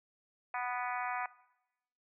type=harmonic tone with a mistuned harmonic; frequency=246.9 Hz; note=B3; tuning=in tune; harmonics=3 / 4 / 5 / 6 / 7 / 8 / 9 / 10; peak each=-38 / -40 / -42 / -44 / -45 / -46 / -47 / -48 dBFS; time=0.54-1.26 s; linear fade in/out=2 ms; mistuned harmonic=9; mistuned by=+19 cents; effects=noise-tail reverb RT60 0.9 s tail -19 dB re dry